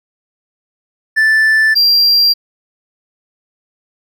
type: tone pair in turn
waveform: triangle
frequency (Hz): 1760 / 4746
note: A6 / D8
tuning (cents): 0 / +17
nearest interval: octave + perfect fourth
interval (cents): 1717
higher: second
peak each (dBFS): -6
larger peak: neither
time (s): 1.16-1.75 / 1.75-2.34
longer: neither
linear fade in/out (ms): 20
effects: none